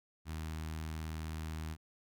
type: tone with notch filter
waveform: sawtooth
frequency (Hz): 79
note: D#2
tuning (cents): +27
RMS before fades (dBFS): -41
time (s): 0.25-1.77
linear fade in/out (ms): 50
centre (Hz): 510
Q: 1.1
effects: none